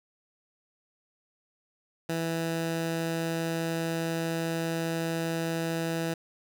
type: tone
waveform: 15% pulse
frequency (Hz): 164.81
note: E3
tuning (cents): 0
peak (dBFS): -22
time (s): 2.09-6.14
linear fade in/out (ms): 5
effects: none